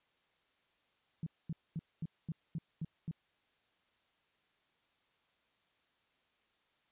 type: tone bursts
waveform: sine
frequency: 161.3 Hz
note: E3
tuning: 37 cents flat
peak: -35 dBFS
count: 8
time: 1.23-3.112 s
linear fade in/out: 2 ms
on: 34 ms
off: 230 ms
effects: white hiss -75 dBFS RMS until 6.91 s + resampled to 8000 Hz